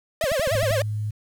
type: tone with vibrato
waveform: 45% pulse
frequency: 588 Hz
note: D5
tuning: 2 cents sharp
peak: -21 dBFS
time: 0.21-0.82 s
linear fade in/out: 2 ms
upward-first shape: triangle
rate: 10 Hz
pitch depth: 270 cents each way
type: click train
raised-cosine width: 5 ms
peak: -20 dBFS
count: 7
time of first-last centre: 0.24-0.709 s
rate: 12.8 Hz
type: tone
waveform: sine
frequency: 106 Hz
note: G#2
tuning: 36 cents sharp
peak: -24 dBFS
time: 0.51-1.11 s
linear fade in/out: 10 ms
effects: 9-bit